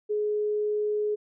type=tone; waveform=sine; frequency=420.5 Hz; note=G#4; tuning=22 cents sharp; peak=-24 dBFS; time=0.09-1.16 s; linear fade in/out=20 ms; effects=none